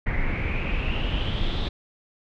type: noise with low-pass filter sweep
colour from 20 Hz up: brown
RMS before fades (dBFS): -25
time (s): 0.06-1.69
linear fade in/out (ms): 10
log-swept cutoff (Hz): 2000 to 3700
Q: 8.2
effects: none